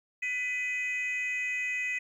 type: tone pair together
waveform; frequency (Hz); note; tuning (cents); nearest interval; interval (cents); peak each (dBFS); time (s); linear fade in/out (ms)
sine; 1996 / 2515; B6 / D#7; +18 / +18; major third; 400; -30 / -30; 0.22-1.99; 10
effects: tanh soft clip ceiling -26 dBFS + 11-bit